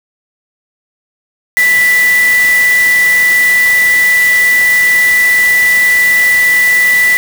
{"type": "tone in noise", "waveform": "sine", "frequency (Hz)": 1975.5, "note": "B6", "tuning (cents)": 0, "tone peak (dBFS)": -6, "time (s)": [1.57, 7.17], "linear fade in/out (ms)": 0, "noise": "white", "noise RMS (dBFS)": -20, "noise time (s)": [1.57, 7.17], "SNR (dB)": 11, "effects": []}